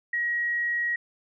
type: tone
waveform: sine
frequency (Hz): 1900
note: A#6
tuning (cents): +33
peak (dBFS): -24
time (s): 0.13-0.96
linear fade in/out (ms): 5
effects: none